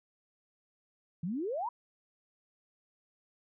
sine exponential sweep, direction up, 156.7 to 1011 Hz, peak -32 dBFS, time 1.23-1.69 s, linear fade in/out 5 ms, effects none

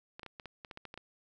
clicks, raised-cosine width 0.3 ms, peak -29 dBFS, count 11, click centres 0.195 / 0.232 / 0.263 / 0.398 / 0.457 / 0.648 / 0.712 / 0.774 / 0.853 / 0.941 / 0.976 s, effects none

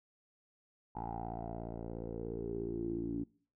10% pulse tone with low-pass filter sweep, 57 Hz, A#1, 38 cents flat, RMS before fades -40 dBFS, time 0.95-3.24 s, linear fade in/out 10 ms, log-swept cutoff 870 to 290 Hz, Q 7.9, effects noise-tail reverb RT60 0.5 s tail -24 dB re dry

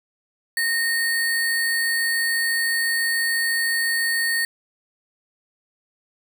sine tone with sample-and-hold, 1847 Hz, A#6, 16 cents flat, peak -19 dBFS, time 0.57-4.45 s, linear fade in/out 2 ms, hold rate 6300 Hz, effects none

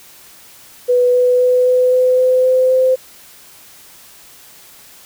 sine tone with pitch steps, 493.9 / 497 / 500.2 / 503.4 / 506.6 / 509.8 / 513.1 / 516.4 Hz, B4 / B4 / B4 / B4 / B4 / C5 / C5 / C5, 0 / +11 / +22 / +33 / +44 / -45 / -34 / -23 cents, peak -9 dBFS, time 0.88-2.96 s, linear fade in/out 20 ms, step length 260 ms, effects white hiss -42 dBFS RMS until 5.05 s

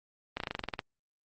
slowing click train, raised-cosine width 0.3 ms, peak -17 dBFS, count 11, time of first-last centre 0.37-0.792 s, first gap 32 ms, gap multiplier 1.06, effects Opus 32 kbps

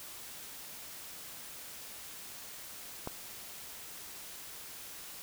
click, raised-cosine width 1 ms, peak -22 dBFS, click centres 3.074 s, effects white hiss -47 dBFS RMS until 5.22 s

